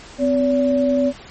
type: tone pair together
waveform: sine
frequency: 256.6 / 570.7 Hz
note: C4 / D5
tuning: -34 / -50 cents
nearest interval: octave + major second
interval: 1384 cents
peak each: -17 dBFS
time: 0.18-1.13 s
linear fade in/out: 50 ms
effects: pink hiss -40 dBFS RMS until 1.3 s + MP3 32 kbps